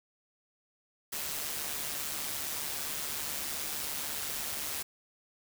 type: noise with amplitude modulation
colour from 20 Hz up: white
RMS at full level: -34 dBFS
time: 1.12-4.83 s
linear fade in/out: 10 ms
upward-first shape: sine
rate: 147 Hz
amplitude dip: 50%
effects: none